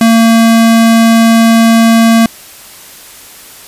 square tone, 227.6 Hz, A#3, 41 cents flat, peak -4 dBFS, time 0.01-2.26 s, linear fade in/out 2 ms, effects white hiss -33 dBFS RMS until 3.67 s + resampled to 32000 Hz

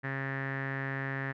sawtooth tone with low-pass filter, 135.6 Hz, C#3, 38 cents flat, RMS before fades -35 dBFS, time 0.03-1.33 s, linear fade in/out 20 ms, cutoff 1800 Hz, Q 8.7, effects none

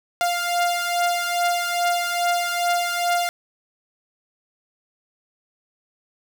sawtooth beating tone pair, 699 / 701.4 Hz, F5 / F5, +1 / +7 cents, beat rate 2.4 Hz, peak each -18 / -21 dBFS, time 0.21-3.29 s, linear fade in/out 0 ms, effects none

